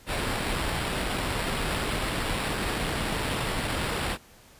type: noise with sample-and-hold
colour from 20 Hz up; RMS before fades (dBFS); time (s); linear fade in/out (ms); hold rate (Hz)
pink; -29; 0.06-4.18; 50; 6300
effects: pink hiss -54 dBFS RMS until 4.59 s + resampled to 32000 Hz